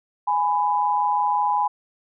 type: tone pair together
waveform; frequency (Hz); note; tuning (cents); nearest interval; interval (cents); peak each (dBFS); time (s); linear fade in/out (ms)
sine; 830.6 / 996; G#5 / B5; 0 / +14; minor third; 314; -21; 0.27-1.68; 10
effects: none

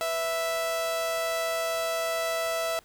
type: tone pair together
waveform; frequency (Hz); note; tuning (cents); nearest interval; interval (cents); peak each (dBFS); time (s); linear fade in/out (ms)
sawtooth; 494.2 / 659.3; B4 / E5; +1 / 0; perfect fourth; 499; -35 / -23; 0.01-2.79; 0
effects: pink hiss -58 dBFS RMS until 2.84 s

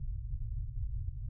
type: low-pass noise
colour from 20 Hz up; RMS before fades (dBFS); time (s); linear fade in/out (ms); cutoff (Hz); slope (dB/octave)
pink; -37; 0-1.29; 5; 130; 96
effects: none

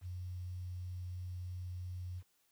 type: tone with quantisation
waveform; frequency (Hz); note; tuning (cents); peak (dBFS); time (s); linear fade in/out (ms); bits
sine; 90.3; F#2; -42; -40; 0.01-2.23; 50; 11
effects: white hiss -75 dBFS RMS until 2.51 s

